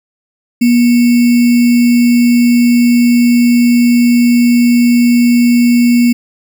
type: tone with sample-and-hold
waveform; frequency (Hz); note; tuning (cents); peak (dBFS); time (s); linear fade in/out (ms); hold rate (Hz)
sine; 240; B3; -49; -5; 0.61-6.13; 10; 2450
effects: none